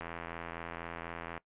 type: click train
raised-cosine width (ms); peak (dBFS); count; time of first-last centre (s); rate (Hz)
0.5; -25; 116; 0.01-1.377; 84.1
effects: noise-tail reverb RT60 0.1 s tail -20 dB re dry + resampled to 8000 Hz